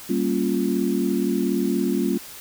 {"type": "chord", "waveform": "sine", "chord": "G half-diminished seventh", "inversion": "none", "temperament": "equal", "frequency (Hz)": [196, 233.1, 277.2, 349.2], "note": ["G3", "Bb3", "Db4", "F4"], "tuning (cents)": [0, 0, 0, 0], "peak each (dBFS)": -25, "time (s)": [0.09, 2.18], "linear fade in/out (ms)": 10, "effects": ["white hiss -40 dBFS RMS until 2.4 s"]}